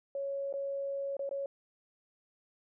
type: tone with dropouts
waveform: sine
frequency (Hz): 554.4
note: C#5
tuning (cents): 0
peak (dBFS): -33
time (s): 0.15-1.46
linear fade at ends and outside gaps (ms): 2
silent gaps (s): 0.527-0.538 / 1.168-1.193 / 1.292-1.311
effects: none